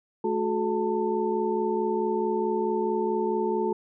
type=tone cluster; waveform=sine; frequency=216.6 / 365.4 / 430 / 892 Hz; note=A3 / F#4 / A4 / A5; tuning=-27 / -22 / -40 / +23 cents; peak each=-31 / -27 / -28 / -31 dBFS; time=0.24-3.73 s; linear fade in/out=5 ms; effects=none